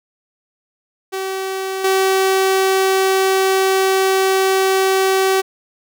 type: tone with level steps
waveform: sawtooth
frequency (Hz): 382.4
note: G4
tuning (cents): -43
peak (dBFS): -17 / -9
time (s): 1.12-5.42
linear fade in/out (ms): 20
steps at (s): 1.84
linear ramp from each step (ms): 5
effects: none